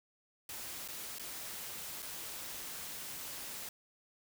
white noise with dropouts, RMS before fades -44 dBFS, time 0.49-3.69 s, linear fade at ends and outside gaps 2 ms, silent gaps 0.878-0.885 / 1.185-1.195 / 2.022-2.026 s, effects none

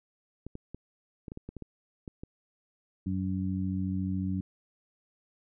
clicks, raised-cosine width 3 ms, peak -27 dBFS, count 11, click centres 0.466 / 0.554 / 0.746 / 1.282 / 1.319 / 1.374 / 1.49 / 1.567 / 1.623 / 2.078 / 2.235 s
harmonic tone, 94 Hz, F#2, 28 cents sharp, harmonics 1 / 2 / 3, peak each -33 / -31 / -36 dBFS, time 3.06-4.41 s, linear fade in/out 5 ms
effects none

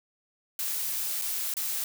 blue noise with dropouts, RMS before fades -31 dBFS, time 0.59-1.84 s, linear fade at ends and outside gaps 1 ms, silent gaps 1.215-1.22 / 1.539-1.568 s, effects none

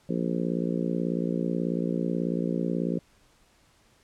harmonic tone, 58.27 Hz, A#1, in tune, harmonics 3 / 4 / 5 / 6 / 7 / 8 / 9, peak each -29 / -31 / -33 / -35 / -36 / -37 / -38 dBFS, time 0.09-2.99 s, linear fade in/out 5 ms, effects pink hiss -62 dBFS RMS until 4.03 s + low-pass 10000 Hz 12 dB/octave

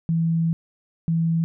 sine tone pair in turn, 164.81 / 164.81 Hz, E3 / E3, 0 / 0 cents, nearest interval unison, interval 0 cents, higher neither, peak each -18 dBFS, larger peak neither, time 0.09-0.53 / 1.08-1.44 s, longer first, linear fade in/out 0 ms, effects none

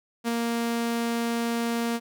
sawtooth tone with ADSR envelope, 233.3 Hz, A#3, 2 cents sharp, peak -19 dBFS, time 0.24-2 s, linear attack 40 ms, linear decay 11 ms, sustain -2 dB, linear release 46 ms, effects none

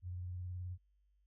sine tone with vibrato, 89.9 Hz, F#2, 49 cents flat, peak -40 dBFS, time 0.02-0.78 s, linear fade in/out 50 ms, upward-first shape square, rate 19 Hz, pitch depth 34 cents each way, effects added 50 Hz sine -70 dBFS peak until 1.26 s

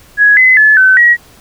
sine tone with pitch steps, 1671 / 2031 / 1724 / 1524 / 1908 Hz, G#6 / B6 / A6 / G6 / A#6, +10 / +48 / -36 / -49 / +40 cents, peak -3 dBFS, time 0.17-1.17 s, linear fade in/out 50 ms, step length 200 ms, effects pink hiss -42 dBFS RMS until 1.4 s

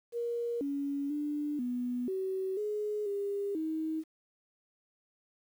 sine tone with pitch steps, 472.3 / 281.5 / 295.1 / 246.2 / 379.8 / 420.3 / 402.4 / 316.6 Hz, A#4 / C#4 / D4 / B3 / F#4 / G#4 / G4 / D#4, +23 / +27 / +8 / -5 / +45 / +21 / +45 / +30 cents, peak -31 dBFS, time 0.12-4.04 s, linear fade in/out 50 ms, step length 490 ms, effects 10-bit

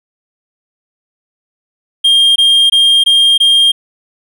triangle tone bursts, 3213 Hz, G7, 42 cents sharp, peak -4 dBFS, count 5, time 2.04-3.72 s, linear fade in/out 10 ms, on 320 ms, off 20 ms, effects none

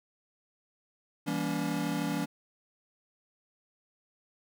square chord, E diminished seventh, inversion none, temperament just, 164.81 / 197.78 / 237.3 / 284.8 Hz, E3 / G3 / Bb3 / Db4, 0 / +16 / +31 / +47 cents, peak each -36 / -37 / -38 / -34 dBFS, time 1.26-2.26 s, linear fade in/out 20 ms, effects none

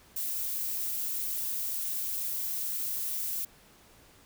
violet noise, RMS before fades -33 dBFS, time 0.16-3.45 s, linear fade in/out 5 ms, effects pink hiss -58 dBFS RMS until 4.25 s

